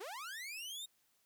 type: linear sweep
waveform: sawtooth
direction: up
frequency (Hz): 337.8 to 3757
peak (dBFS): -40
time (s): 0-0.86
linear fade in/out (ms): 10
effects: white hiss -75 dBFS RMS until 1.25 s